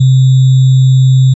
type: tone with sample-and-hold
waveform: sine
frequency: 130.81 Hz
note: C3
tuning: in tune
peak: -3 dBFS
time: 0-1.34 s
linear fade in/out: 10 ms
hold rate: 3675 Hz
effects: resampled to 22050 Hz